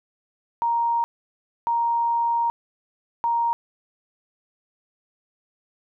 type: tone bursts at uneven times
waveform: sine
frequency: 935 Hz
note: A#5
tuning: 5 cents sharp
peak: -19 dBFS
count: 3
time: 0.62-1.04 / 1.67-2.5 / 3.24-3.53 s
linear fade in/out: 0 ms
effects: none